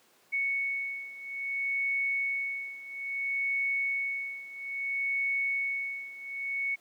sine beating tone pair, 2217 / 2217.6 Hz, C#7 / C#7, 0 / 0 cents, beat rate 0.6 Hz, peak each -31 / -34 dBFS, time 0.32-6.76 s, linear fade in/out 20 ms, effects pink hiss -63 dBFS RMS until 6.8 s + high-pass 300 Hz 12 dB/octave

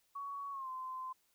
sine tone with pitch glide, 1121 to 1033.9 Hz, C#6 to C6, +19 to -21 cents, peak -40 dBFS, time 0.15-1.13 s, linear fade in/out 10 ms, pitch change -140 cents, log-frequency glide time 0.51-0.69 s, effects white hiss -75 dBFS RMS until 1.34 s

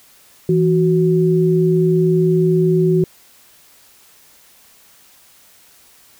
sine tone pair together, 164.82 / 370 Hz, E3 / F#4, 0 / 0 cents, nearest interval octave + major second, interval 1400 cents, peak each -14 dBFS, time 0.49-3.04 s, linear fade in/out 2 ms, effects white hiss -49 dBFS RMS until 6.19 s

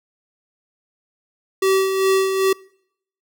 square tone with tremolo, 383.8 Hz, G4, 37 cents flat, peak -14 dBFS, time 1.62-2.53 s, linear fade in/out 5 ms, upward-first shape sine, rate 2.5 Hz, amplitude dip 50%, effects noise-tail reverb RT60 0.7 s tail -25 dB re dry

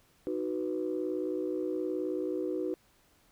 sine chord, B major, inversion first, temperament equal, 311.1 / 370 / 493.9 Hz, D#4 / F#4 / B4, 0 / 0 / 0 cents, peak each -34 / -33 / -36 dBFS, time 0.27-2.74 s, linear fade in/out 0 ms, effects tanh soft clip ceiling -22 dBFS + pink hiss -66 dBFS RMS until 3.31 s

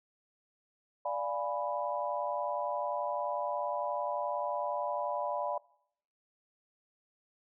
sine chord, D diminished seventh, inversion none, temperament equal, 587.3 / 698.5 / 830.6 / 987.8 Hz, D5 / F5 / Ab5 / Cb6, 0 / 0 / 0 / 0 cents, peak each -35 / -38 / -39 / -36 dBFS, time 1.05-5.58 s, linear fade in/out 5 ms, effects noise-tail reverb RT60 0.7 s tail -23 dB re dry

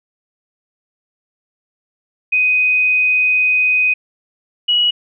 sine tone pair in turn, 2502 / 2917 Hz, D#7 / F#7, +9 / -25 cents, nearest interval minor third, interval 266 cents, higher second, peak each -11 / -11 dBFS, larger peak neither, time 2.32-3.94 / 4.68-4.91 s, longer first, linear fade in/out 10 ms, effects none

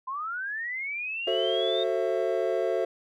sine linear sweep, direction up, 1014 to 3684 Hz, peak -30 dBFS, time 0.07-1.84 s, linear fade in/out 10 ms
triangle chord, F# half-diminished seventh, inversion none, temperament just, 370 / 444 / 532.8 / 666 Hz, F#4 / A4 / C5 / E5, 0 / +16 / +31 / +18 cents, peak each -28 dBFS, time 1.27-2.85 s, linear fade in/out 5 ms
effects none

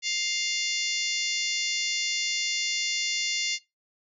harmonic tone with a mistuned harmonic, 700 Hz, F5, 4 cents sharp, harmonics 3 / 4 / 5 / 6 / 7 / 8 / 9 / 10, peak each -32 / -33 / -34 / -35 / -35 / -36 / -37 / -37 dBFS, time 0.02-3.59 s, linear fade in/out 50 ms, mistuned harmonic 6, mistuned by +51 cents, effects noise-tail reverb RT60 0.2 s tail -18 dB re dry

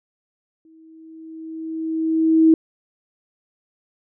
sine tone with exponential growth, 321.3 Hz, E4, 44 cents flat, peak -8 dBFS, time 0.65-2.54 s, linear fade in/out 2 ms, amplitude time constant 410 ms, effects none

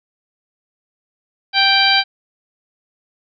harmonic tone, 784 Hz, G5, in tune, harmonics 1 / 2 / 3 / 4 / 5 / 6, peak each -18 / -18 / -18 / -18 / -18 / -18 dBFS, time 1.53-2.04 s, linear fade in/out 50 ms, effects none

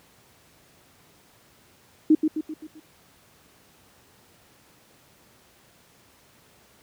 sine tone with echo, 311 Hz, D#4, 1 cent flat, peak -12 dBFS, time 2.1-2.15 s, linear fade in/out 5 ms, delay 130 ms, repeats 5, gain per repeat -6 dB, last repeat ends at 2.8 s, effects pink hiss -57 dBFS RMS until 6.82 s + high-pass 80 Hz 12 dB/octave

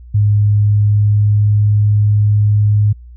sine tone with pitch glide, 103.83 to 104.49 Hz, G#2 to G#2, 0 to +11 cents, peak -8 dBFS, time 0.14-2.93 s, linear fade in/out 10 ms, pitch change +11 cents, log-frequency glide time 0.51-1.6 s, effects added 60 Hz sine -33 dBFS peak until 3.16 s

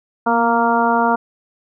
harmonic tone with a mistuned harmonic, 232.7 Hz, A#3, 3 cents flat, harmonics 1 / 2 / 3 / 4 / 5 / 6, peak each -20 / -22 / -19 / -17 / -23 / -22 dBFS, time 0.26-1.16 s, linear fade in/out 10 ms, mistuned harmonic 1, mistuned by +26 cents, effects none

